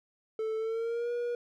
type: tone with pitch glide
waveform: triangle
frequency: 440 to 479.8 Hz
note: A4 to A#4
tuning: 0 to +50 cents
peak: -28 dBFS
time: 0.39-1.35 s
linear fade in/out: 2 ms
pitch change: +150 cents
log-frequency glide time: 0.57-1.11 s
effects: none